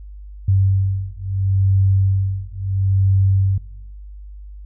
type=beating tone pair; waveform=sine; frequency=96.2 / 96.94 Hz; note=G2 / G2; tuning=-32 / -19 cents; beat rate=0.74 Hz; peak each=-17 dBFS; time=0.48-3.58 s; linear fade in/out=5 ms; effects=noise-tail reverb RT60 0.9 s tail -23 dB re dry + added 50 Hz sine -33 dBFS peak until 4.65 s